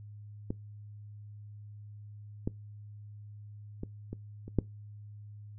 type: clicks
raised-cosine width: 3 ms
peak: -20 / -18 / -23 / -25 / -30 / -12 dBFS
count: 6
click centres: 0.505 / 2.475 / 3.834 / 4.13 / 4.48 / 4.587 s
effects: noise-tail reverb RT60 0.2 s tail -22 dB re dry + added 104 Hz sine -45 dBFS peak until 5.58 s